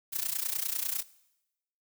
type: noise with amplitude modulation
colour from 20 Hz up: blue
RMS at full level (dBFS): -29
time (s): 0.12-1.03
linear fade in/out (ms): 20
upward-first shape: sine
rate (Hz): 30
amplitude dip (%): 85
effects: noise-tail reverb RT60 0.9 s tail -20 dB re dry